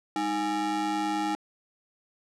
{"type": "ring-modulated tone", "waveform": "square", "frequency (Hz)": 257.1, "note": "C4", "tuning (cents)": -30, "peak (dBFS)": -24, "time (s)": [0.16, 1.35], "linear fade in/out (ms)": 0, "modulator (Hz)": 569, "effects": ["low-pass 8000 Hz 12 dB/octave"]}